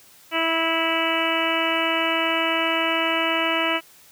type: harmonic tone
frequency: 327.6 Hz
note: E4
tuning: 11 cents flat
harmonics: 1 / 2 / 3 / 4 / 5 / 6 / 7 / 8 / 9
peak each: -28 / -27 / -29 / -28 / -32 / -30 / -28 / -29 / -27 dBFS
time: 0.31-3.81 s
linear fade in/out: 50 ms
effects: white hiss -51 dBFS RMS until 4.11 s + high-pass 60 Hz 12 dB/octave